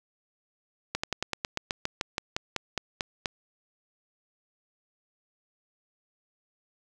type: slowing click train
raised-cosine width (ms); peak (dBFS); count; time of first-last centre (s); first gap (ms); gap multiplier
0.2; -11; 16; 0.95-3.258; 85; 1.08
effects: none